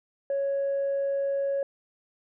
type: tone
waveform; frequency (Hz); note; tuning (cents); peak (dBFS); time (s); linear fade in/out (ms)
sine; 554.4; C#5; 0; -23; 0.3-1.63; 2
effects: tanh soft clip ceiling -22 dBFS